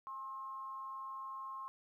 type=tone with amplitude modulation; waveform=sine; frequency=1067 Hz; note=C6; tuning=34 cents sharp; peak=-40 dBFS; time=0.07-1.68 s; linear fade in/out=0 ms; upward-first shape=sine; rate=233 Hz; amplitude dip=50%; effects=13-bit